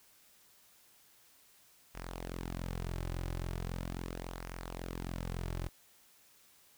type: tone with flanger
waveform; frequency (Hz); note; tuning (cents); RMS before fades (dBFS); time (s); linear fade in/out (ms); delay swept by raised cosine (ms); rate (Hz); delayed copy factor
sawtooth; 43.63; F1; -1; -40; 1.94-5.69; 20; 0.25 to 4.45; 0.39; -0.55
effects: white hiss -64 dBFS RMS until 6.77 s